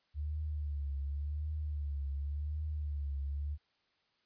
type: tone with vibrato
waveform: sine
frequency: 73 Hz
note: D2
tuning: 10 cents flat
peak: -34 dBFS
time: 0.14-3.58 s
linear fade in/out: 50 ms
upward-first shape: triangle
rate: 0.9 Hz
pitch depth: 96 cents each way
effects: white hiss -75 dBFS RMS until 4.25 s + resampled to 11025 Hz